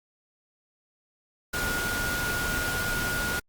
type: tone in noise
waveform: sine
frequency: 1435 Hz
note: F6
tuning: 47 cents sharp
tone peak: -29 dBFS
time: 1.53-3.4 s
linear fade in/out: 10 ms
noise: pink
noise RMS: -31 dBFS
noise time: 1.53-3.4 s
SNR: -1 dB
effects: Opus 48 kbps